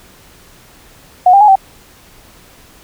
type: tone with pitch steps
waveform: sine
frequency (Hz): 728 / 795 / 839 / 773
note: F#5 / G5 / G#5 / G5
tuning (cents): -28 / +24 / +17 / -24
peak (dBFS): -3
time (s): 1.26-1.556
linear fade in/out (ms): 5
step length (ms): 74
effects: pink hiss -43 dBFS RMS until 2.83 s